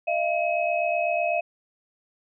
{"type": "tone cluster", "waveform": "sine", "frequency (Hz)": [616, 684, 2553], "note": ["D#5", "F5", "D#7"], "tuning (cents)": [-17, -36, 44], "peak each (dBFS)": [-27, -24, -29], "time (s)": [0.07, 1.41], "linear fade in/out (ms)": 10, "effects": []}